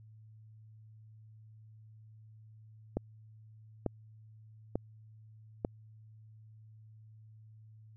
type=click train; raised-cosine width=2 ms; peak=-18 dBFS; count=4; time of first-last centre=2.97-5.649 s; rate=1.12 Hz; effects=added 109 Hz sine -53 dBFS peak until 7.96 s